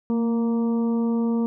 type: harmonic tone with a mistuned harmonic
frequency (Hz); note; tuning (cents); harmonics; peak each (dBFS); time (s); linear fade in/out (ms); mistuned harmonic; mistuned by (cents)
233.1; A#3; 0; 1 / 2 / 3 / 4 / 5; -20 / -29 / -42 / -38 / -43; 0.1-1.46; 0; 1; -24
effects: none